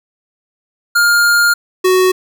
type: tone pair in turn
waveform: square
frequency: 1410 / 370.9 Hz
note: F6 / F#4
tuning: +16 / +4 cents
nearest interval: octave + major seventh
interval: 2312 cents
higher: first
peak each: -9 dBFS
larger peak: neither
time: 0.95-1.54 / 1.84-2.12 s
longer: first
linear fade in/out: 10 ms
effects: none